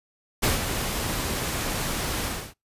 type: noise with ADSR envelope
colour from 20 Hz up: pink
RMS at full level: -21 dBFS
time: 0.42-2.54 s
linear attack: 17 ms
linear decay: 150 ms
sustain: -7 dB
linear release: 290 ms
effects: noise-tail reverb RT60 0.2 s tail -26 dB re dry + resampled to 32000 Hz